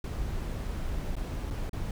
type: noise with dropouts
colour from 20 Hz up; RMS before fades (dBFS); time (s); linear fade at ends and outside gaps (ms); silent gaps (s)
brown; -33; 0.04-1.91; 2; 1.155-1.165 / 1.504-1.508 / 1.695-1.731
effects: none